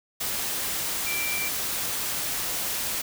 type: tone in noise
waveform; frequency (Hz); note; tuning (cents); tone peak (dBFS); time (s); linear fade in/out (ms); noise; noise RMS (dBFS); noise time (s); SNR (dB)
sine; 2349; D7; 0; -29; 1.06-1.49; 10; white; -29; 0.2-3.02; -3
effects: none